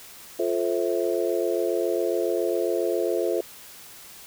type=chord; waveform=sine; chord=F major seventh; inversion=none; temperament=just; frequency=349.2 / 436.5 / 523.8 / 654.8 Hz; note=F4 / A4 / C5 / E5; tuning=0 / -14 / +2 / -12 cents; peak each=-26 / -27 / -28 / -30 dBFS; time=0.39-3.41 s; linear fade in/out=5 ms; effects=white hiss -45 dBFS RMS until 4.26 s